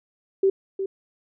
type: tone with echo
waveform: sine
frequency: 387.3 Hz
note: G4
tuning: 21 cents flat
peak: -15 dBFS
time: 0.43-0.5 s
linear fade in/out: 5 ms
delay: 360 ms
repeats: 1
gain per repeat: -9 dB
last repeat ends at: 0.86 s
effects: none